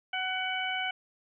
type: harmonic tone with a mistuned harmonic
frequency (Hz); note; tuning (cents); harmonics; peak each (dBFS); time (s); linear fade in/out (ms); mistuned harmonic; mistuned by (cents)
747; F#5; +16; 1 / 2 / 3 / 4; -35 / -35 / -35 / -35; 0.13-0.91; 5; 3; +17
effects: none